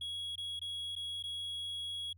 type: tone with dropouts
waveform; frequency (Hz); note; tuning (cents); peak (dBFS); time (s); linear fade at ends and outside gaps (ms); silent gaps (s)
triangle; 3328; G#7; +3; -36; 0.01-2.13; 5; 0.357-0.378 / 0.594-0.615 / 0.954-0.962 / 1.227-1.237
effects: added 88 Hz sine -57 dBFS peak until 2.17 s